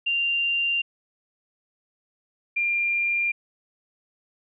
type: tone pair in turn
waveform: sine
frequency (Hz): 2782 / 2393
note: F7 / D7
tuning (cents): -7 / +32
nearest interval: minor third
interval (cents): 261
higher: first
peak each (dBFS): -21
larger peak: neither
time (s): 0.06-0.82 / 2.56-3.32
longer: neither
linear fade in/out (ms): 10
effects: none